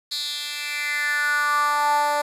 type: tone with high-pass filter sweep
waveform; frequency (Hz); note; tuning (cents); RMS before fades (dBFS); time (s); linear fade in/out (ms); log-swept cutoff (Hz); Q
10% pulse; 293.4; D4; -2; -23; 0.11-2.22; 10; 4100 to 680; 4.9
effects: resampled to 32000 Hz + 8-bit